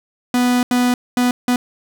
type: tone bursts at uneven times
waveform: 45% pulse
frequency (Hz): 246.9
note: B3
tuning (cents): 0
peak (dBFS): -13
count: 4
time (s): 0.34-0.63 / 0.71-0.94 / 1.17-1.31 / 1.48-1.56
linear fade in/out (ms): 2
effects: none